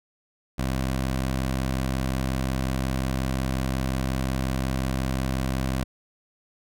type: tone with vibrato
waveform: 15% pulse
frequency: 65.5 Hz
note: C2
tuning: 2 cents sharp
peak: -18 dBFS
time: 0.58-5.84 s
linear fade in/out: 10 ms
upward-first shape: sine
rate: 20 Hz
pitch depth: 110 cents each way
effects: none